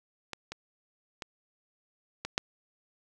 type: clicks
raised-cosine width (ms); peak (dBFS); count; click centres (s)
0.2; -19 / -21 / -20 / -17 / -9; 5; 0.333 / 0.52 / 1.222 / 2.25 / 2.379
effects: none